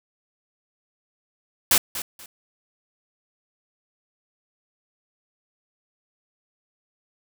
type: noise with echo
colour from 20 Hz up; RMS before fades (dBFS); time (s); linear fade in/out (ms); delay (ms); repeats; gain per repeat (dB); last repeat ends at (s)
white; -17; 1.71-1.78; 2; 240; 2; -13; 2.26
effects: none